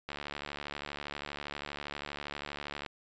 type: click train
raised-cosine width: 0.3 ms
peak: -22 dBFS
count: 202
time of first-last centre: 0.09-2.862 s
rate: 72.5 Hz
effects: resampled to 16000 Hz